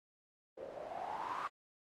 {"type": "noise with low-pass filter sweep", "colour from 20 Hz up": "blue", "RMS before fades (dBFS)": -43, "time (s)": [0.57, 1.48], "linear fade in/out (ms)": 10, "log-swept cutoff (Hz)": [490, 1200], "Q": 7.9, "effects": ["AAC 48 kbps"]}